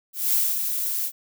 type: noise with ADSR envelope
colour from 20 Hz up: violet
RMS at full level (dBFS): -20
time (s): 0.13-1.12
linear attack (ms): 200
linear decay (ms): 230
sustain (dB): -6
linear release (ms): 62
effects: none